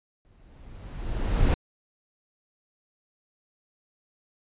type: noise with exponential growth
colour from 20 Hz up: brown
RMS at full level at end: -18 dBFS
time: 0.25-1.54 s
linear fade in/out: 0 ms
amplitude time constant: 280 ms
effects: resampled to 8000 Hz